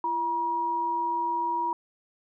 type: tone pair together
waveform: sine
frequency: 340 / 956.7 Hz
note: F4 / A#5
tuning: -46 / +45 cents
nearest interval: octave + tritone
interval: 1791 cents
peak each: -37 / -25 dBFS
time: 0.04-1.73 s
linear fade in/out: 2 ms
effects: none